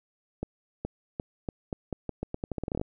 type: accelerating click train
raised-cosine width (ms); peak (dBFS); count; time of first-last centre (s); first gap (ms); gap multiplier
2; -18; 19; 0.43-2.814; 420; 0.83
effects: none